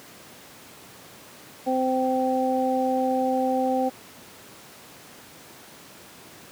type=harmonic tone; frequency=259 Hz; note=C4; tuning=17 cents flat; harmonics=1 / 2 / 3; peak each=-25 / -25 / -25 dBFS; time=1.66-3.9 s; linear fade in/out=20 ms; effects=pink hiss -46 dBFS RMS until 6.51 s + high-pass 150 Hz 12 dB/octave